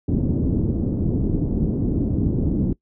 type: low-pass noise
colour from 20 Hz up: white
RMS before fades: -21 dBFS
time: 0.08-2.73 s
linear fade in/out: 5 ms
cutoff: 300 Hz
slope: 24 dB/octave
effects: noise-tail reverb RT60 0.1 s tail -22 dB re dry